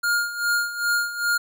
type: tone with tremolo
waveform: square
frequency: 1415 Hz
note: F6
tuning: 22 cents sharp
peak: -19 dBFS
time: 0.03-1.38 s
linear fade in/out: 10 ms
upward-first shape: sine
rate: 2.5 Hz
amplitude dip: 75%
effects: none